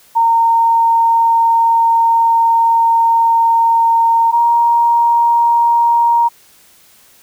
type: tone pair in turn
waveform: sine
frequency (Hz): 919 / 937.8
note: A#5 / A#5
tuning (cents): -25 / +10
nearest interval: unison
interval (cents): 35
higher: second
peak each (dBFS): -8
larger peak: neither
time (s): 0.15-4.32 / 4.32-6.29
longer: first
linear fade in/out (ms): 20
effects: white hiss -47 dBFS RMS until 7.22 s